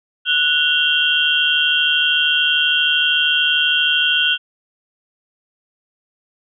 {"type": "tone cluster", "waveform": "sine", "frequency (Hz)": [1473, 2763, 3111, 3264], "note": ["F#6", "F7", "G7", "G#7"], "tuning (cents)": [-8, -19, -14, -31], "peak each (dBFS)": -19, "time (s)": [0.25, 4.38], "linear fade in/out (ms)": 50, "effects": []}